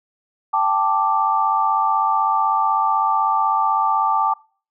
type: chord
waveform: sine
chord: G suspended second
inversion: none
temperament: equal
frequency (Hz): 784 / 880 / 1174.7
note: G5 / A5 / D6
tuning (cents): 0 / 0 / 0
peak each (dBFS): -22 / -19 / -19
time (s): 0.53-4.34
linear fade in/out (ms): 10
effects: noise-tail reverb RT60 0.4 s tail -23 dB re dry